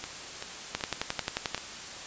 two click trains, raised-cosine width 0.2 ms, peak -11 / -18 dBFS, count 10 / 5, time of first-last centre 0.75-1.546 / 0.04-1.578 s, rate 11.3 / 2.6 Hz, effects white hiss -41 dBFS RMS until 2.06 s + resampled to 16000 Hz

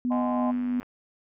sine tone with tremolo, 246.9 Hz, B3, in tune, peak -23 dBFS, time 0.05-0.8 s, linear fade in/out 0 ms, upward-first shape sine, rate 3 Hz, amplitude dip 25%
sine chord, Ab dominant seventh, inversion second, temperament equal with one note detuned, 622.3 / 740 / 830.6 / 1032.1 Hz, Eb5 / Gb5 / Ab5 / C6, 0 / 0 / 0 / -24 cents, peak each -31 / -34 / -35 / -33 dBFS, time 0.1-0.52 s, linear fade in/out 20 ms
click train, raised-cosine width 0.5 ms, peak -31 dBFS, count 70, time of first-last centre 0.12-0.83 s, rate 97.2 Hz
effects none

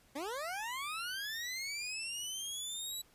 20% pulse linear sweep, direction up, 260.5 to 3951 Hz, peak -33 dBFS, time 0.15-3.02 s, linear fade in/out 10 ms, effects pink hiss -66 dBFS RMS until 3.14 s + resampled to 32000 Hz

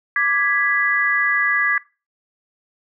sine chord, G# diminished, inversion second, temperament equal, 1174.7 / 1661.2 / 1975.5 Hz, D6 / G#6 / B6, 0 / 0 / 0 cents, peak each -24 / -18 / -20 dBFS, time 0.16-1.78 s, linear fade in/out 2 ms, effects noise-tail reverb RT60 0.3 s tail -20 dB re dry

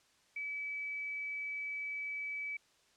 sine tone, 2294 Hz, D7, 41 cents flat, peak -37 dBFS, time 0.36-2.57 s, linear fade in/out 5 ms, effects white hiss -69 dBFS RMS until 2.96 s + low-pass 7000 Hz 12 dB/octave

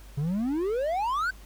triangle exponential sweep, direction up, 135.3 to 1568 Hz, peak -23 dBFS, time 0.17-1.31 s, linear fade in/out 10 ms, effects added 50 Hz sine -45 dBFS peak until 1.45 s + pink hiss -54 dBFS RMS until 1.45 s

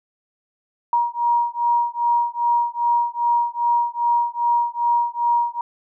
sine beating tone pair, 948 / 950.5 Hz, A#5 / A#5, +29 / +33 cents, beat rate 2.5 Hz, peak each -20 dBFS, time 0.93-5.61 s, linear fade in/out 2 ms, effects none

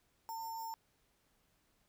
sine tone with sample-and-hold, 903 Hz, A5, 45 cents sharp, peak -40 dBFS, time 0.29-0.74 s, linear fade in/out 0 ms, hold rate 6300 Hz, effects pink hiss -75 dBFS RMS until 1.88 s

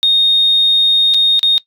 sine tone with dropouts, 3700 Hz, A#7, 14 cents flat, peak -7 dBFS, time 0.03-1.58 s, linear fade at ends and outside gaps 0 ms, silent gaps 1.139-1.144 / 1.393-1.43 s, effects noise-tail reverb RT60 0.1 s tail -21 dB re dry + tanh soft clip ceiling -3 dBFS

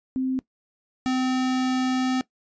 sine / square tone pair in turn, 260.5 / 257.2 Hz, C4 / C4, -7 / -30 cents, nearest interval unison, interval 23 cents, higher first, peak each -22 / -22 dBFS, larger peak neither, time 0.16-0.39 / 1.06-2.21 s, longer second, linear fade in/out 0 ms, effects noise-tail reverb RT60 0.1 s tail -19 dB re dry + resampled to 16000 Hz

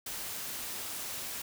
white noise, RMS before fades -39 dBFS, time 0.06-1.42 s, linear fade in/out 5 ms, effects none

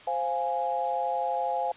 sine chord, F minor, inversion second, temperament equal, 523.3 / 698.5 / 830.6 Hz, C5 / F5 / Ab5, 0 / 0 / 0 cents, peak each -32 / -30 / -29 dBFS, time 0.07-1.72 s, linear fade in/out 5 ms, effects white hiss -50 dBFS RMS until 1.76 s + resampled to 8000 Hz

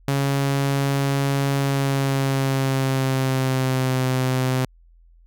sawtooth tone with pitch glide, 138.59 to 129.31 Hz, C#3 to C3, 0 to -20 cents, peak -15 dBFS, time 0.08-4.65 s, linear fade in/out 2 ms, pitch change -120 cents, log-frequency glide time 1.57-4.03 s, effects added 42 Hz sine -49 dBFS peak until 5.26 s

